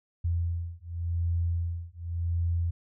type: beating tone pair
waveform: sine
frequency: 84.7 / 85.59 Hz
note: E2 / F2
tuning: +48 / -34 cents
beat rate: 0.89 Hz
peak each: -30 dBFS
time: 0.24-2.71 s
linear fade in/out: 10 ms
effects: none